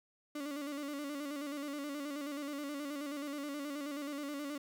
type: tone with vibrato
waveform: 35% pulse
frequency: 287.5 Hz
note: D4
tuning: 37 cents flat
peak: -37 dBFS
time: 0.35-4.58 s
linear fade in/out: 5 ms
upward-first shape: square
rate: 9.4 Hz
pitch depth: 55 cents each way
effects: none